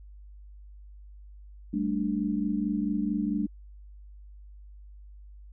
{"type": "chord", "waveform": "sine", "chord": "G suspended second", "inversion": "none", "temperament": "just", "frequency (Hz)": [196, 220.5, 294], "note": ["G3", "A3", "D4"], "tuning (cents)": [0, 4, 2], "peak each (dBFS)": -30, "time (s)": [1.73, 3.47], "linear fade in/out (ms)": 10, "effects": ["added 50 Hz sine -45 dBFS peak until 5.52 s"]}